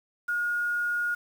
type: tone with quantisation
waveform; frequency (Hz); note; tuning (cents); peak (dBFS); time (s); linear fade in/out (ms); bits
sine; 1433; F6; +44; -25; 0.28-1.15; 10; 8
effects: none